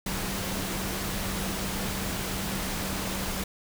sine tone in noise, 192 Hz, G3, 36 cents flat, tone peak -36 dBFS, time 0.06-3.44 s, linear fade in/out 5 ms, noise pink, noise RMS -32 dBFS, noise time 0.06-3.44 s, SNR -7 dB, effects none

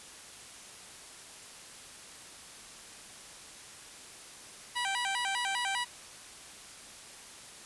15% pulse tone with vibrato, 872 Hz, A5, 16 cents flat, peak -24 dBFS, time 4.75-5.85 s, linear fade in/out 20 ms, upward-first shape square, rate 5 Hz, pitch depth 190 cents each way, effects white hiss -49 dBFS RMS until 7.65 s + resampled to 24000 Hz

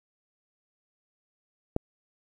click, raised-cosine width 2 ms, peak -12 dBFS, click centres 1.764 s, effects 9-bit

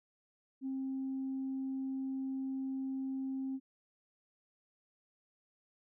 sine tone, 266.2 Hz, C4, 30 cents sharp, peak -34 dBFS, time 0.61-3.6 s, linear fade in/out 50 ms, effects tanh soft clip ceiling -31 dBFS

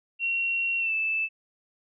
sine tone with pitch glide, 2736 to 2634 Hz, F7 to E7, -36 to -2 cents, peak -24 dBFS, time 0.19-1.29 s, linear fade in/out 50 ms, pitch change -66 cents, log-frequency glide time 0.79-0.93 s, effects none

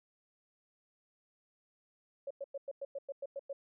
sine tone bursts, 554.4 Hz, C#5, in tune, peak -37 dBFS, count 10, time 2.27-3.53 s, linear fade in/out 5 ms, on 36 ms, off 100 ms, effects none

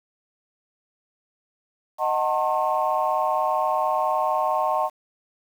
sine chord, D# diminished seventh, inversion none, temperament just, 622.3 / 746.7 / 896 / 1075.3 Hz, D#5 / F#5 / A5 / C6, 0 / +16 / +31 / +47 cents, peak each -25 dBFS, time 1.98-4.9 s, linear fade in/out 50 ms, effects tanh soft clip ceiling -11 dBFS + 8-bit

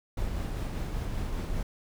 brown noise with tremolo, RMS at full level -31 dBFS, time 0.17-1.63 s, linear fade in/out 5 ms, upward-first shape sine, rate 5.1 Hz, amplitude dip 25%, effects none

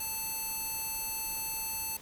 square tone with band-pass filter, 880 Hz, A5, in tune, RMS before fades -36 dBFS, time 0-1.97 s, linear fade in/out 5 ms, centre 12000 Hz, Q 1.4, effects pink hiss -51 dBFS RMS until 2.01 s

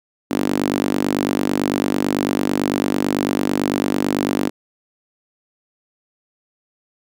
sawtooth tone with high-pass filter, 49 Hz, G1, in tune, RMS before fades -20 dBFS, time 0.3-4.5 s, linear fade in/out 20 ms, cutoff 270 Hz, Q 3.2, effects none

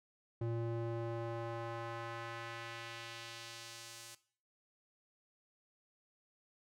square tone with band-pass filter sweep, 116 Hz, A#2, 8 cents flat, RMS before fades -43 dBFS, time 0.41-4.15 s, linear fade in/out 5 ms, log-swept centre 260 to 8100 Hz, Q 0.89, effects noise-tail reverb RT60 0.5 s tail -18 dB re dry

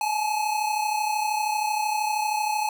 square tone pair together, 845 / 877.9 Hz, G#5 / A5, +30 / -4 cents, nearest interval minor second, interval 66 cents, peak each -25 / -30 dBFS, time 0.01-2.69 s, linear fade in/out 2 ms, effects none

